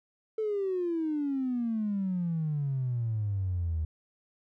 triangle exponential sweep, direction down, 443.1 to 77 Hz, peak -24 dBFS, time 0.38-3.85 s, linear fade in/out 5 ms, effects tanh soft clip ceiling -25 dBFS

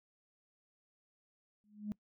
sine tone with exponential growth, 209.2 Hz, G#3, 13 cents sharp, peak -32 dBFS, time 1.64-1.92 s, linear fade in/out 0 ms, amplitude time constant 60 ms, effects noise-tail reverb RT60 0.1 s tail -23 dB re dry + tanh soft clip ceiling -31 dBFS

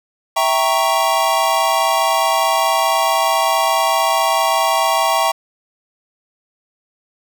square chord, E diminished seventh, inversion none, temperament equal, 659.3 / 784 / 932.3 / 1108.7 Hz, E5 / G5 / Bb5 / Db6, 0 / 0 / 0 / 0 cents, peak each -20 dBFS, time 0.36-5.32 s, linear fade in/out 10 ms, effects none

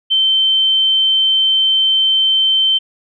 sine tone, 3100 Hz, G7, 20 cents flat, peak -10 dBFS, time 0.1-2.79 s, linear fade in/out 20 ms, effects none

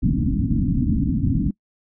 white low-pass noise, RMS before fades -20 dBFS, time 0.02-1.51 s, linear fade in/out 10 ms, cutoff 290 Hz, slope 96 dB/octave, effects noise-tail reverb RT60 0.1 s tail -24 dB re dry

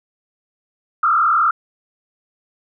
sine tone with frequency modulation, 1293 Hz, E6, 34 cents flat, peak -12 dBFS, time 1.03-1.51 s, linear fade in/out 5 ms, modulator 39.9 Hz, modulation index 2.6, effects none

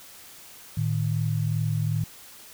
sine tone pair together, 110 / 152.6 Hz, A2 / D#3, 0 / -33 cents, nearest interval tritone, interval 567 cents, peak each -25 / -26 dBFS, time 0.77-2.04 s, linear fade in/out 5 ms, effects white hiss -47 dBFS RMS until 2.53 s

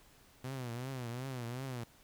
sawtooth tone with vibrato, 125.5 Hz, B2, 28 cents sharp, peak -35 dBFS, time 0.44-1.84 s, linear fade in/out 5 ms, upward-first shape triangle, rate 2.7 Hz, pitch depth 150 cents each way, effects pink hiss -63 dBFS RMS until 2.03 s

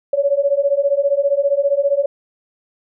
sine beating tone pair, 554.4 / 569.4 Hz, C#5 / C#5, 0 / +46 cents, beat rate 15 Hz, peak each -17 / -16 dBFS, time 0.13-2.06 s, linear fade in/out 5 ms, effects none

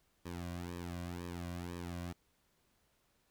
sawtooth tone with flanger, 87.31 Hz, F2, in tune, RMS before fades -43 dBFS, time 0.25-2.13 s, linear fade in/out 10 ms, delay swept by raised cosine 1.4 to 2.34 ms, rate 2 Hz, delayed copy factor -0.95, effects pink hiss -75 dBFS RMS until 3.3 s

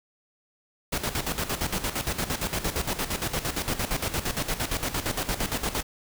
pink noise with tremolo, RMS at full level -27 dBFS, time 0.92-5.83 s, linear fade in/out 10 ms, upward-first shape square, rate 8.7 Hz, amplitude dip 70%, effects none

